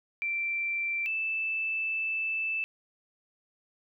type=tone pair in turn; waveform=sine; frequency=2349 / 2637 Hz; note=D7 / E7; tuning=0 / 0 cents; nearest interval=major second; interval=200 cents; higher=second; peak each=-28 dBFS; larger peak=neither; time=0.22-1.06 / 1.06-2.64 s; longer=second; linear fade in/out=0 ms; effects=none